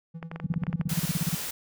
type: tone with tremolo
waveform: triangle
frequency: 164.81 Hz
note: E3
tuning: in tune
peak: -32 dBFS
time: 0.14-1 s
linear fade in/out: 10 ms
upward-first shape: triangle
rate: 11 Hz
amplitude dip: 90%
type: clicks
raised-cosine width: 0.5 ms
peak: -22 dBFS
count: 9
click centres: 0.228 / 0.315 / 0.36 / 0.4 / 0.54 / 0.636 / 0.668 / 0.729 / 0.812 s
type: tone bursts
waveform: sine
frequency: 165.5 Hz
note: E3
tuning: 7 cents sharp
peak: -22 dBFS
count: 16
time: 0.44-1.35 s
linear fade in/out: 5 ms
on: 25 ms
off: 34 ms
type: noise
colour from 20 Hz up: white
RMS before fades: -34 dBFS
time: 0.89-1.51 s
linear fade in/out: 5 ms
effects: none